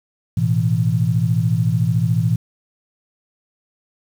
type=chord; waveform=sine; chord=A suspended second; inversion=none; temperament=just; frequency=110 / 123.75 / 165 Hz; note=A2 / B2 / E3; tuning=0 / +4 / +2 cents; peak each=-19 dBFS; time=0.37-2.36 s; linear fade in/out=5 ms; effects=7-bit